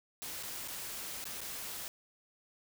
white noise with dropouts, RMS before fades -42 dBFS, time 0.22-1.88 s, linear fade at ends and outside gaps 0 ms, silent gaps 0.427-0.433 / 0.677-0.683 / 1.241-1.254 / 1.406-1.414 s, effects none

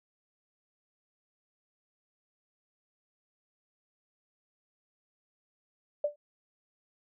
sine tone with exponential decay, 588 Hz, D5, 2 cents sharp, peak -22 dBFS, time 6.04-6.16 s, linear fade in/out 5 ms, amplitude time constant 25 ms, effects none

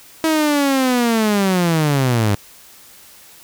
sawtooth linear sweep, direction down, 323.1 to 97.9 Hz, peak -10 dBFS, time 0.24-2.35 s, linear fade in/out 0 ms, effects white hiss -44 dBFS RMS until 3.43 s

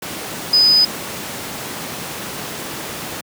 sine tone in noise, 5000 Hz, D#8, 8 cents sharp, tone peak -9 dBFS, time 0.53-0.85 s, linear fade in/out 5 ms, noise pink, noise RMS -27 dBFS, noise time 0.02-3.21 s, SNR +15 dB, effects high-pass 150 Hz 12 dB/octave

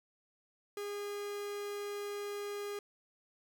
45% pulse tone, 408.8 Hz, G#4, 27 cents flat, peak -38 dBFS, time 0.77-2.79 s, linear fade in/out 2 ms, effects none

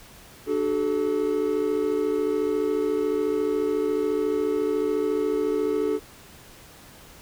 triangle tone cluster, 297 / 378.2 / 432.3 Hz, D4 / F#4 / A4, +20 / +38 / -31 cents, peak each -26 / -26 / -22 dBFS, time 0.46-6 s, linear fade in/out 50 ms, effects pink hiss -48 dBFS RMS until 7.21 s

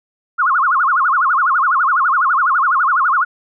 sine tone with vibrato, 1241 Hz, D#6, 5 cents flat, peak -11 dBFS, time 0.38-3.25 s, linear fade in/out 20 ms, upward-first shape sine, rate 12 Hz, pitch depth 290 cents each way, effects none

